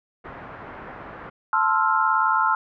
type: low-pass noise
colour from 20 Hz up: white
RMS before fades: -39 dBFS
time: 0.24-1.3 s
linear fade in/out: 10 ms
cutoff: 1600 Hz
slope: 24 dB/octave
type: chord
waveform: sine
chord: F major seventh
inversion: first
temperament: equal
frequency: 880 / 1046.5 / 1318.5 / 1396.9 Hz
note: A5 / C6 / E6 / F6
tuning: 0 / 0 / 0 / 0 cents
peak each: -23 dBFS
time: 1.53-2.55 s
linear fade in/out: 2 ms
effects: none